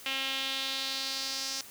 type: tone with band-pass filter sweep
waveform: sawtooth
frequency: 268.5 Hz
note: C4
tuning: 45 cents sharp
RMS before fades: -34 dBFS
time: 0.06-1.61 s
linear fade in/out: 2 ms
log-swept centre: 2900 to 5500 Hz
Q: 3
effects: white hiss -49 dBFS RMS until 1.7 s + high-pass 60 Hz 12 dB/octave